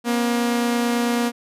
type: tone pair together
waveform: sawtooth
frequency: 237.8 / 266.9 Hz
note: A#3 / C4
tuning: +35 / +35 cents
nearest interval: major second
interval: 200 cents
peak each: -15 / -25 dBFS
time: 0.04-1.32 s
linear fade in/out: 50 ms
effects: resampled to 32000 Hz